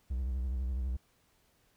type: tone with vibrato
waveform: triangle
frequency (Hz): 63.8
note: C2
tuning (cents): -43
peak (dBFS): -29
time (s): 0.1-0.97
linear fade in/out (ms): 10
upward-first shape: sine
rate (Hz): 12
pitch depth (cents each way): 110
effects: pink hiss -70 dBFS RMS until 1.76 s